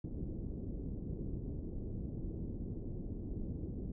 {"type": "low-pass noise", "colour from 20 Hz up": "pink", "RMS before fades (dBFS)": -41, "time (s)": [0.04, 3.92], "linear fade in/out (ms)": 5, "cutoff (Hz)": 370, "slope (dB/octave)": 24, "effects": []}